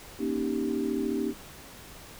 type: chord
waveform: sine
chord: Eb dominant seventh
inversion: second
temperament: equal with one note detuned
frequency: 237.7 / 277.2 / 311.1 / 392 Hz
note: Bb3 / Db4 / Eb4 / G4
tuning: +34 / 0 / 0 / 0 cents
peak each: -32 dBFS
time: 0.18-1.34 s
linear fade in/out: 50 ms
effects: pink hiss -47 dBFS RMS until 2.19 s